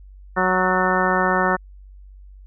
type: harmonic tone with a mistuned harmonic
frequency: 185 Hz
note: F#3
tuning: in tune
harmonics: 1 / 2 / 3 / 4 / 5 / 6 / 7 / 8 / 10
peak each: -25 / -25 / -25 / -25 / -25 / -25 / -25 / -25 / -25 dBFS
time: 0.36-1.57 s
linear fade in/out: 20 ms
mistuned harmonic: 10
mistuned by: -53 cents
effects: added 48 Hz sine -40 dBFS peak until 2.46 s